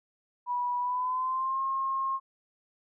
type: tone with pitch glide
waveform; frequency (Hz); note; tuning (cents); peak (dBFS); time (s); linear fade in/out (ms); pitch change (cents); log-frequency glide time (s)
sine; 978 to 1072.7; B5 to C6; -17 to +43; -27; 0.46-2.2; 50; +160; 0.79-1.61
effects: none